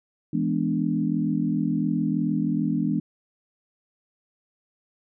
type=chord; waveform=sine; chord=E dominant seventh; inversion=none; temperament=equal; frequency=164.81 / 207.7 / 246.9 / 293.7 Hz; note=E3 / G#3 / B3 / D4; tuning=0 / 0 / 0 / 0 cents; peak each=-27 dBFS; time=0.33-3 s; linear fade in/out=5 ms; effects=none